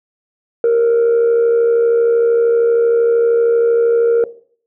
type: tone with amplitude modulation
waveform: sine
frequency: 466.2 Hz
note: A#4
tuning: in tune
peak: -5 dBFS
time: 0.64-4.24 s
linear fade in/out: 2 ms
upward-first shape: sine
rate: 72.9 Hz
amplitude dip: 50%
effects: noise-tail reverb RT60 0.5 s tail -18 dB re dry + tanh soft clip ceiling -7 dBFS